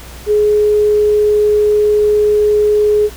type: tone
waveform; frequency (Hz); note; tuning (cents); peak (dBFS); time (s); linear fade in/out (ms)
sine; 420; G#4; +19; -8; 0.26-3.1; 50
effects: added 60 Hz sine -32 dBFS peak until 3.16 s + pink hiss -35 dBFS RMS until 3.16 s